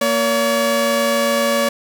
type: tone pair together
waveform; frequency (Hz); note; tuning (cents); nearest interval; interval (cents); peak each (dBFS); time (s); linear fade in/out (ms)
sawtooth; 232.6 / 567.8; A#3 / C#5; -4 / +41; octave + minor third; 1545; -17 / -12; 0.01-1.69; 5
effects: none